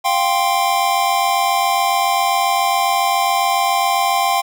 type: chord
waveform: square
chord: F suspended second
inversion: none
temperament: just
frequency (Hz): 698.5 / 785.8 / 1047.7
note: F5 / G5 / C6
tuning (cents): 0 / +4 / +2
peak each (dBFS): -21 / -18 / -20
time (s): 0.04-4.42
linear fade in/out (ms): 20
effects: none